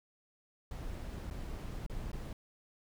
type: noise with dropouts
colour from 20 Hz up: brown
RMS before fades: -41 dBFS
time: 0.71-2.33 s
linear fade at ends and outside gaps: 2 ms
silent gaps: 1.302-1.309 / 1.864-1.897 / 2.117-2.13 s
effects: none